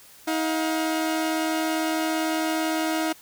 sawtooth tone pair together, 317.7 / 713.2 Hz, D#4 / F5, +36 / +36 cents, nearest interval octave + major second, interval 1400 cents, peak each -20 / -26 dBFS, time 0.27-3.13 s, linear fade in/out 10 ms, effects white hiss -50 dBFS RMS until 3.21 s

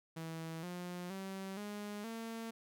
sawtooth tone with pitch steps, 162.7 / 177.8 / 192.4 / 206.8 / 227.1 Hz, E3 / F3 / G3 / G#3 / A#3, -22 / +31 / -32 / -7 / -45 cents, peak -38 dBFS, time 0.16-2.51 s, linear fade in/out 10 ms, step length 470 ms, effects none

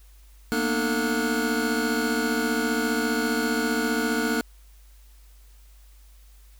square tone cluster, 229.3 / 244.3 / 303.5 / 446.4 / 1452 Hz, A#3 / B3 / D#4 / A4 / F#6, -28 / -19 / -43 / +25 / -33 cents, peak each -30 dBFS, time 0.52-4.41 s, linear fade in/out 0 ms, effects added 50 Hz sine -48 dBFS peak until 6.59 s + white hiss -60 dBFS RMS until 6.59 s

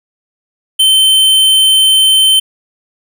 square tone, 3090 Hz, G7, 26 cents flat, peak -6 dBFS, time 0.79-2.4 s, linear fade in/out 10 ms, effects none

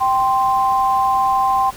sine tone pair together, 782 / 1044.5 Hz, G5 / C6, -4 / -3 cents, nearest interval perfect fourth, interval 501 cents, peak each -16 dBFS, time 0-1.71 s, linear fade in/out 20 ms, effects pink hiss -37 dBFS RMS until 1.76 s

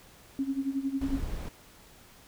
sine tone with tremolo, 272 Hz, C#4, 33 cents flat, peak -25 dBFS, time 0.39-1.2 s, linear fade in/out 0 ms, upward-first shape sine, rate 11 Hz, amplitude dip 80%
brown noise, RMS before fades -34 dBFS, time 1.01-1.49 s, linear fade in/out 5 ms
effects pink hiss -55 dBFS RMS until 2.27 s

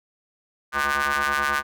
sawtooth ring-modulated tone, 142.6 Hz, C#3, 49 cents sharp, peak -14 dBFS, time 0.72-1.63 s, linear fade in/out 50 ms, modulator 1350 Hz, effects none

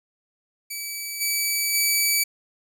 10% pulse tone with level steps, 2296 Hz, D7, 40 cents flat, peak -21 / -13 / -10 dBFS, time 0.7-2.24 s, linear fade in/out 10 ms, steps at 1.2 / 1.73 s, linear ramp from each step 20 ms, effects none

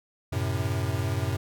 square chord, F# diminished, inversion none, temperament equal, 92.5 / 110 / 130.81 Hz, F#2 / A2 / C3, 0 / 0 / 0 cents, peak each -30 / -31 / -32 dBFS, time 0.32-1.37 s, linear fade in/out 10 ms, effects none

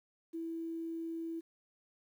sine tone with quantisation, 329.6 Hz, E4, in tune, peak -37 dBFS, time 0.33-1.41 s, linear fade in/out 20 ms, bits 11, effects none

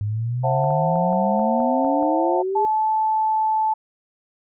sine exponential sweep, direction up, 101.7 to 415.3 Hz, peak -21 dBFS, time 0.01-2.65 s, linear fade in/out 0 ms
sine chord, F# half-diminished seventh, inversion second, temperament just, 532.8 / 666 / 740 / 888 Hz, C5 / E5 / F#5 / A5, +31 / +18 / 0 / +16 cents, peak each -24 dBFS, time 0.43-2.43 s, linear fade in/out 20 ms
clicks, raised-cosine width 1 ms, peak -24 dBFS, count 8, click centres 0.641 / 0.706 / 0.958 / 1.129 / 1.394 / 1.603 / 1.847 / 2.028 s
sine tone with pitch glide, 867 to 872.5 Hz, A5 to A5, -26 to -15 cents, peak -17 dBFS, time 2.55-3.74 s, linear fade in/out 10 ms, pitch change +11 cents, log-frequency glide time 2.71-2.92 s
effects none

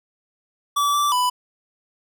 square tone with pitch steps, 1153 / 1166 / 994 Hz, D6 / D6 / B5, -32 / -13 / +11 cents, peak -18 dBFS, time 0.76-1.3 s, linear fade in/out 10 ms, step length 180 ms, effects none

